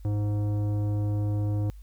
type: tone with tanh clipping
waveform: triangle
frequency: 103.83 Hz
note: G#2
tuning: in tune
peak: -26 dBFS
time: 0.05-1.7 s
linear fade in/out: 0 ms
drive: 17 dB
effects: added 50 Hz sine -42 dBFS peak until 1.82 s + white hiss -66 dBFS RMS until 1.82 s